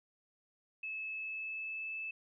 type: tone with pitch glide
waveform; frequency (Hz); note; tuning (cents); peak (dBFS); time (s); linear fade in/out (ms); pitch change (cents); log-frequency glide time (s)
sine; 2600 to 2623; E7 to E7; -24 to -9; -38; 0.83-2.11; 5; +15; 1.12-1.95
effects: none